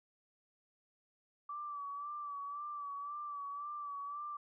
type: tone with vibrato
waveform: sine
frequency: 1157 Hz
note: D6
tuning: 26 cents flat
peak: -40 dBFS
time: 1.49-4.37 s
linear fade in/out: 5 ms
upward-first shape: sine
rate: 1.9 Hz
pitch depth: 44 cents each way
effects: none